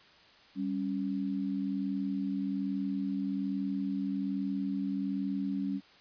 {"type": "tone pair together", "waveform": "sine", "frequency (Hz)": [196, 277.2], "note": ["G3", "C#4"], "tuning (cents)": [0, 0], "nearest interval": "tritone", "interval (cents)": 600, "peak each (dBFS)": [-33, -33], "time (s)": [0.55, 5.81], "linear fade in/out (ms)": 50, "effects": ["white hiss -58 dBFS RMS until 6 s", "resampled to 11025 Hz"]}